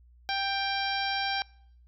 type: harmonic tone with a mistuned harmonic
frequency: 787 Hz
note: G5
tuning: 7 cents sharp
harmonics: 1 / 2 / 3 / 4 / 5 / 6 / 7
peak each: -31 / -34 / -36 / -37 / -38 / -39 / -39 dBFS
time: 0.29-1.42 s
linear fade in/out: 0 ms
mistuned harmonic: 4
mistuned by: +20 cents
effects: noise-tail reverb RT60 0.7 s tail -26 dB re dry + added 60 Hz sine -54 dBFS peak until 1.87 s